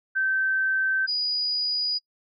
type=tone pair in turn; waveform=sine; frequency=1548 / 4915 Hz; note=G6 / D#8; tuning=-22 / -22 cents; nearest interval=octave + minor sixth; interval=2000 cents; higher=second; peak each=-21 / -23 dBFS; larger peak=first; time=0.15-1.07 / 1.07-1.99 s; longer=neither; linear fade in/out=20 ms; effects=noise-tail reverb RT60 0.1 s tail -21 dB re dry